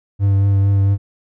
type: tone with vibrato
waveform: triangle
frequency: 98.9 Hz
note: G2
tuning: 16 cents sharp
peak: -9 dBFS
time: 0.19-0.98 s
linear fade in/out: 50 ms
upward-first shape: triangle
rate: 4.4 Hz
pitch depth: 20 cents each way
effects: none